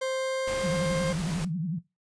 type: tone with pitch glide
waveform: 40% pulse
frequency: 525 to 528.7 Hz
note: C5 to C5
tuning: +6 to +18 cents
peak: -27 dBFS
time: 0.01-1.13 s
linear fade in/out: 10 ms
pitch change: +12 cents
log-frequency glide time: 0.13-0.69 s
type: noise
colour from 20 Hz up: pink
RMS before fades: -37 dBFS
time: 0.47-1.45 s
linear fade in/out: 5 ms
type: tone with vibrato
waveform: sine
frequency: 170.2 Hz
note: F3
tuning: 44 cents flat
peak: -27 dBFS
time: 0.63-1.79 s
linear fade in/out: 10 ms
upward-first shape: triangle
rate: 11 Hz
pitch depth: 230 cents each way
effects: noise-tail reverb RT60 0.2 s tail -17 dB re dry + resampled to 22050 Hz